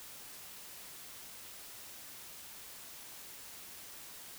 silence, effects white hiss -50 dBFS RMS until 4.38 s

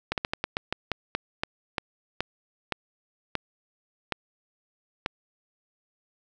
slowing click train, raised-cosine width 0.3 ms, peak -10 dBFS, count 16, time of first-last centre 0.12-5.061 s, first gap 58 ms, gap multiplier 1.22, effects none

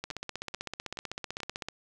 two click trains, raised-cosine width 0.2 ms, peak -18 / -22 dBFS, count 27 / 4, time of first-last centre 0.04-1.686 / 0.11-1.403 s, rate 15.8 / 2.32 Hz, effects none

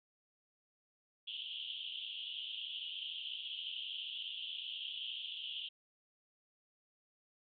pink band-pass noise, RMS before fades -44 dBFS, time 1.27-5.69 s, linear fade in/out 10 ms, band 2900 to 3400 Hz, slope 96 dB/octave, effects none

